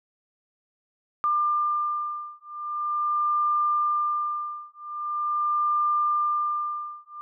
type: beating tone pair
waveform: sine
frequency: 1196 / 1196.43 Hz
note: D6 / D6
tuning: +31 / +32 cents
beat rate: 0.43 Hz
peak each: -26 dBFS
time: 1.24-7.21 s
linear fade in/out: 0 ms
effects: none